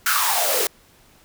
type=noise with high-pass filter sweep; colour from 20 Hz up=white; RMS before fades=-20 dBFS; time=0.06-0.67 s; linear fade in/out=2 ms; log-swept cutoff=1500 to 390 Hz; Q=8; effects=pink hiss -54 dBFS RMS until 1.24 s